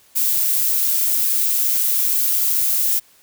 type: noise with amplitude modulation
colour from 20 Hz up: violet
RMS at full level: -17 dBFS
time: 0.15-3 s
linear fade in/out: 20 ms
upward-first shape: sine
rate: 130 Hz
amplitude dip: 25%
effects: white hiss -53 dBFS RMS until 3.22 s